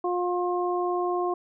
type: harmonic tone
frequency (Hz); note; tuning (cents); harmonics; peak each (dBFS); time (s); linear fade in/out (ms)
355.9; F4; +33; 1 / 2 / 3; -26 / -29 / -31; 0.04-1.34; 5
effects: none